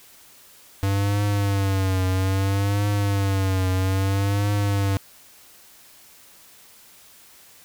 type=tone with vibrato; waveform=square; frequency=97.7 Hz; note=G2; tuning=5 cents flat; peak=-20 dBFS; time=0.83-4.97 s; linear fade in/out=0 ms; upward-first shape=triangle; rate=0.61 Hz; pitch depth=90 cents each way; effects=white hiss -50 dBFS RMS until 7.64 s